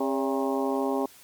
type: harmonic tone with a mistuned harmonic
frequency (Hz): 134.5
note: C3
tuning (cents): +48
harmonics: 2 / 3 / 4 / 5 / 6 / 7 / 8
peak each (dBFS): -28 / -29 / -32 / -36 / -33 / -36 / -37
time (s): 0-1.06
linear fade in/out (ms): 5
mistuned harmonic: 4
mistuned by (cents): +96
effects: white hiss -52 dBFS RMS until 1.23 s + MP3 96 kbps